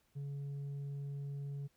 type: tone with tanh clipping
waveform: sine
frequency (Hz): 141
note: C#3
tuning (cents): +30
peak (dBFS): -40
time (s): 0.15-1.68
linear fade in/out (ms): 20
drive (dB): 3
effects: pink hiss -75 dBFS RMS until 1.76 s